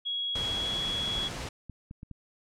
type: tone with pitch glide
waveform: sine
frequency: 3322 to 3349 Hz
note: G#7 to G#7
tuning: 0 to +14 cents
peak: -29 dBFS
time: 0.05-1.29 s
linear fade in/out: 20 ms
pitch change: +14 cents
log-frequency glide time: 0.42-0.71 s
type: noise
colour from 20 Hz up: pink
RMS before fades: -37 dBFS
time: 0.35-1.49 s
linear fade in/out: 5 ms
type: clicks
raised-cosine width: 5 ms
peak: -30 dBFS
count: 7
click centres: 0.736 / 1.08 / 1.18 / 1.697 / 1.911 / 2.031 / 2.113 s
effects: low-pass 7000 Hz 12 dB/octave